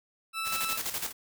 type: tone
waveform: 20% pulse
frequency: 1318.5 Hz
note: E6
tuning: in tune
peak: -26 dBFS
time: 0.33-0.79 s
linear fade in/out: 50 ms
type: noise with tremolo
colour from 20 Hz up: white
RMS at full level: -32 dBFS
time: 0.44-1.13 s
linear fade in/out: 50 ms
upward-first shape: square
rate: 12 Hz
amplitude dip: 60%
effects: none